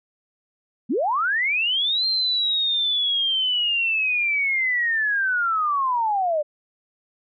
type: linear two-way sweep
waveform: sine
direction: up then down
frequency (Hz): 185 to 4186 to 578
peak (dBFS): -19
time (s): 0.89-6.43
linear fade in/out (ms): 20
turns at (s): 2.06
effects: none